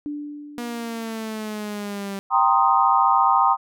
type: tone with exponential decay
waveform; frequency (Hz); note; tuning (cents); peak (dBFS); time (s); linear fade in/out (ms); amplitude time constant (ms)
sine; 293.7; D4; 0; -25; 0.06-1.63; 0; 340
type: exponential sweep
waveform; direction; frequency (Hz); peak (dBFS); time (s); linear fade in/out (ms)
sawtooth; down; 240 to 196; -24; 0.58-2.19; 0
type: chord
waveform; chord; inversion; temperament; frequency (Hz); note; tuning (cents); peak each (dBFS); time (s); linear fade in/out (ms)
sine; C minor seventh; second; equal; 784 / 932.3 / 1046.5 / 1244.5; G5 / Bb5 / C6 / Eb6; 0 / 0 / 0 / 0; -20; 2.3-3.57; 50
effects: none